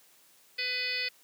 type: harmonic tone with a mistuned harmonic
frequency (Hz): 500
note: B4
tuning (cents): +21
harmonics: 1 / 3 / 4 / 5 / 6 / 7 / 8 / 9 / 10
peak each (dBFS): -46 / -44 / -35 / -35 / -44 / -41 / -46 / -35 / -40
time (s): 0.58-1.09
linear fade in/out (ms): 10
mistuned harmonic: 9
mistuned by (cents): -18
effects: white hiss -61 dBFS RMS until 1.23 s + high-pass 150 Hz 12 dB/octave